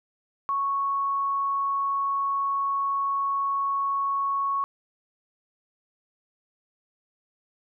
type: tone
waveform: sine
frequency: 1107 Hz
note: C#6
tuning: 3 cents flat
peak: -23 dBFS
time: 0.49-4.64 s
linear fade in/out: 0 ms
effects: none